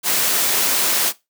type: noise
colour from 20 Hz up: white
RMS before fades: -18 dBFS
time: 0.03-1.13 s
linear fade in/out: 50 ms
effects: noise-tail reverb RT60 0.2 s tail -18 dB re dry + high-pass 200 Hz 12 dB/octave